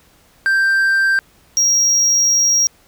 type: tone pair in turn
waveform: triangle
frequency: 1574 / 5638 Hz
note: G6 / F8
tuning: +7 / +16 cents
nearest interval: octave + minor seventh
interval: 2209 cents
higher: second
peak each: -10 dBFS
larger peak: neither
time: 0.46-1.19 / 1.57-2.67 s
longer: second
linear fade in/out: 0 ms
effects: pink hiss -52 dBFS RMS until 2.87 s